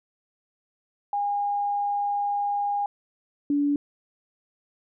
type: tone pair in turn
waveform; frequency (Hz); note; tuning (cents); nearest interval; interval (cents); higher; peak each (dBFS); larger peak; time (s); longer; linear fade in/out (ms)
sine; 814 / 287.8; G#5 / D4; -35 / -35; octave + tritone; 1800; first; -23 / -20; second; 1.13-2.86 / 3.5-3.76; first; 2
effects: none